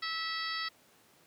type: harmonic tone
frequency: 652 Hz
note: E5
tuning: 19 cents flat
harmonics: 2 / 3 / 4 / 5 / 6 / 7 / 8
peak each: -39 / -38 / -48 / -44 / -42 / -41 / -44 dBFS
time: 0.02-0.69 s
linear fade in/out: 10 ms
effects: pink hiss -63 dBFS RMS until 1.26 s + high-pass 150 Hz 12 dB/octave